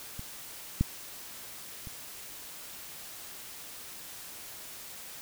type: clicks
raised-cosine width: 5 ms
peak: -27 / -12 / -30 dBFS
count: 3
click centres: 0.194 / 0.81 / 1.872 s
effects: white hiss -45 dBFS RMS until 5.21 s